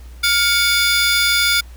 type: tone cluster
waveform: 45% pulse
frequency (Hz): 1411 / 2235 / 3516 / 4904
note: F6 / C#7 / A7 / D#8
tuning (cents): +17 / +14 / -2 / -26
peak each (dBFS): -19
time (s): 0.23-1.61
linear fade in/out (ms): 10
effects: added 60 Hz sine -34 dBFS peak until 1.76 s + pink hiss -49 dBFS RMS until 1.76 s